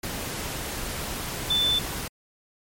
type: tone in noise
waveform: sine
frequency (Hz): 3520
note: A7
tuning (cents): 0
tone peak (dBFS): -20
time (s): 1.5-1.79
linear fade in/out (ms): 5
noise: pink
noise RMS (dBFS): -32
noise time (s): 0.03-2.08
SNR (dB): +9
effects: MP3 64 kbps